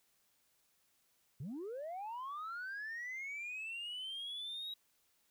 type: linear sweep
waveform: sine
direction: up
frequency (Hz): 114.8 to 3848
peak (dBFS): -39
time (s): 1.4-4.74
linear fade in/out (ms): 5
effects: tanh soft clip ceiling -39 dBFS + white hiss -75 dBFS RMS until 5.3 s